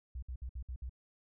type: tone bursts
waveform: sine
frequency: 62.6 Hz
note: B1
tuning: 24 cents sharp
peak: -38 dBFS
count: 6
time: 0.15-0.895 s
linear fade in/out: 5 ms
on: 75 ms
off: 59 ms
effects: none